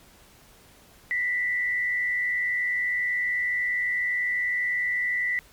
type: tone with frequency modulation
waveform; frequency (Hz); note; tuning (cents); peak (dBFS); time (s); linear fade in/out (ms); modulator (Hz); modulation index
sine; 1975.5; B6; 0; -23; 1.11-5.39; 0; 88.1; 0.58
effects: pink hiss -54 dBFS RMS until 5.52 s + MP3 96 kbps